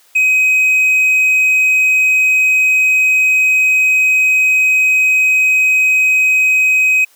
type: tone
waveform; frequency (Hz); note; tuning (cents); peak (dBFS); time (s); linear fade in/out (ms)
triangle; 2525; D#7; +25; -7; 0.15-7.05; 10
effects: white hiss -50 dBFS RMS until 7.15 s + high-pass 400 Hz 12 dB/octave